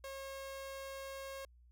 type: tone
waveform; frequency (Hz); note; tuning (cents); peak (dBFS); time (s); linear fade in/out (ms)
sawtooth; 542; C#5; -39; -40; 0.04-1.45; 2
effects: added 60 Hz sine -60 dBFS peak until 1.71 s